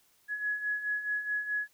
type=beating tone pair; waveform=sine; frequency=1682 / 1686.7 Hz; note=G#6 / G#6; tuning=+22 / +26 cents; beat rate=4.7 Hz; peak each=-37 / -31 dBFS; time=0.28-1.68 s; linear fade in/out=50 ms; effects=white hiss -67 dBFS RMS until 1.73 s